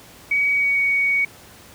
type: tone with pitch glide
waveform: sine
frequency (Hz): 2263 to 2240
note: C#7 to C#7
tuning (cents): +35 to +18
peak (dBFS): -16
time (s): 0.31-1.25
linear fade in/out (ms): 5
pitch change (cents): -17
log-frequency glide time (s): 0.54-0.81
effects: pink hiss -45 dBFS RMS until 1.74 s + high-pass 60 Hz 12 dB/octave